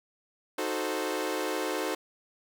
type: chord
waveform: sawtooth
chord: D# diminished seventh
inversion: none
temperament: equal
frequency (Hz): 311.1 / 370 / 440 / 523.3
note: D#4 / F#4 / A4 / C5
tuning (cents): 0 / 0 / 0 / 0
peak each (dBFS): -31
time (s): 0.58-1.95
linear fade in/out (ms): 5
effects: none